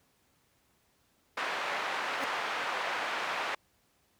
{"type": "band-pass noise", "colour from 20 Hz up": "pink", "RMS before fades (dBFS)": -34, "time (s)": [1.37, 3.55], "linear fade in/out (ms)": 5, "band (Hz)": [820, 2300], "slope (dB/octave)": 12}
{"type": "tone with exponential growth", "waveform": "15% pulse", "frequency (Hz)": 273.7, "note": "C#4", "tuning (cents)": -22, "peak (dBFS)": -25, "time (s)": [2.14, 2.24], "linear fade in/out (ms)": 0, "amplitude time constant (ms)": 21}
{"effects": ["pink hiss -70 dBFS RMS until 4.19 s", "high-pass 60 Hz 12 dB/octave"]}